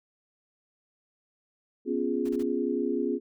sine chord, C# dominant seventh, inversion third, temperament equal, 246.9 / 277.2 / 349.2 / 415.3 Hz, B3 / C#4 / E#4 / G#4, 0 / 0 / 0 / 0 cents, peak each -31 dBFS, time 1.85-3.2 s, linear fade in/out 50 ms
pink noise bursts, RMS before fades -49 dBFS, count 3, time 2.25-2.43 s, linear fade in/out 5 ms, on 40 ms, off 30 ms
effects none

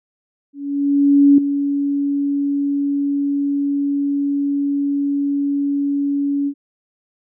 sine tone with ADSR envelope, 282.7 Hz, C#4, 34 cents sharp, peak -6 dBFS, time 0.53-6.54 s, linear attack 850 ms, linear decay 4 ms, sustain -10 dB, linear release 69 ms, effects none

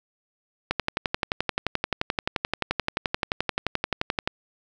click train, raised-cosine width 0.3 ms, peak -7 dBFS, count 42, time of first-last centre 0.71-4.275 s, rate 11.5 Hz, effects none

